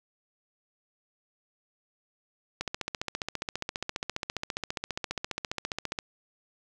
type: click train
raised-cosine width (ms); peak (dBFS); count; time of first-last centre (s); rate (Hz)
0.2; -14; 51; 2.61-5.988; 14.8
effects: none